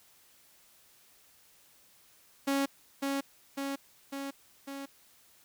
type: tone with echo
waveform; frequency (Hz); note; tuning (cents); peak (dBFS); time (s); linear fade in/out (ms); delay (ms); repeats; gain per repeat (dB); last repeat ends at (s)
sawtooth; 276.1; C#4; -7; -23; 2.47-2.66; 10; 550; 4; -3; 4.86
effects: white hiss -62 dBFS RMS until 5.44 s